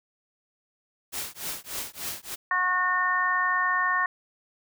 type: noise with tremolo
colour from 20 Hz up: white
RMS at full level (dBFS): -31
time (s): 1.12-2.36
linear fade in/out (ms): 20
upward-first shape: triangle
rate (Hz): 3.4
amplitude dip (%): 100
type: harmonic tone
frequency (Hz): 364.7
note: F#4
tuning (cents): -25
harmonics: 2 / 3 / 4 / 5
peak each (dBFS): -35 / -25 / -33 / -25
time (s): 2.51-4.06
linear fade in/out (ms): 2
effects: none